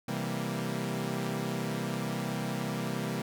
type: chord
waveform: sawtooth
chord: C dominant seventh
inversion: none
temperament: equal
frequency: 130.81 / 164.81 / 196 / 233.1 Hz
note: C3 / E3 / G3 / Bb3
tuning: 0 / 0 / 0 / 0 cents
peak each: -33 dBFS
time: 0.08-3.22 s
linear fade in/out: 5 ms
effects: none